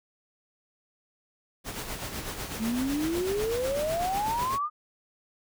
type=noise with tremolo; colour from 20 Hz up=pink; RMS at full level=-34 dBFS; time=1.64-4.59 s; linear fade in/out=50 ms; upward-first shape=sine; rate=8 Hz; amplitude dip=50%
type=exponential sweep; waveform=sine; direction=up; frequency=213.1 to 1244.5 Hz; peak=-26 dBFS; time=2.58-4.7 s; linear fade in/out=50 ms
effects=none